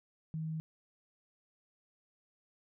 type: tone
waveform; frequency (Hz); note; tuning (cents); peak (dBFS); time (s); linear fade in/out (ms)
sine; 158.8; D#3; +36; -35; 0.34-0.6; 0
effects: none